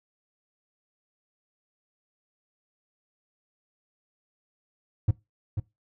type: tone with echo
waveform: triangle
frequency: 103.83 Hz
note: G#2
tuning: in tune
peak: -15 dBFS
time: 5.08-5.11 s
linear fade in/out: 5 ms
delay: 490 ms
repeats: 1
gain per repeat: -8 dB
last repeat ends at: 5.6 s
effects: noise-tail reverb RT60 0.2 s tail -19 dB re dry